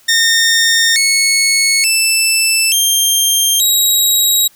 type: tone with pitch steps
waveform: 15% pulse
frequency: 1829 / 2200 / 2647 / 3184 / 3831 Hz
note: A#6 / C#7 / E7 / G7 / A#7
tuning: -33 / -14 / +7 / +26 / +47 cents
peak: -3 dBFS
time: 0.08-4.48 s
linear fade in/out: 10 ms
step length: 880 ms
effects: white hiss -48 dBFS RMS until 4.55 s